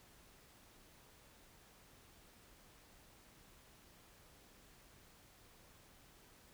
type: silence
effects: pink hiss -64 dBFS RMS until 6.53 s